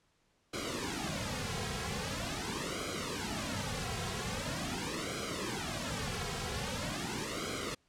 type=noise with flanger; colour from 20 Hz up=pink; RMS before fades=-37 dBFS; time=0.53-7.75 s; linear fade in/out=10 ms; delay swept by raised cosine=1.1 to 3.4 ms; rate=0.43 Hz; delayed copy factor=-0.95; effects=pink hiss -73 dBFS RMS until 7.88 s + low-pass 8000 Hz 12 dB/octave